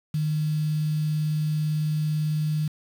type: tone with quantisation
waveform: sine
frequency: 153 Hz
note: D#3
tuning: 29 cents flat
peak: -22 dBFS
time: 0.14-2.68 s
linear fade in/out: 5 ms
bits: 7
effects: none